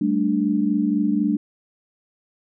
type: chord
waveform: sine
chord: G suspended second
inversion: none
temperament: equal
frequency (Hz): 196 / 220 / 293.7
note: G3 / A3 / D4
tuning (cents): 0 / 0 / 0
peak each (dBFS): -23 / -22 / -21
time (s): 0.01-1.37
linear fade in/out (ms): 5
effects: none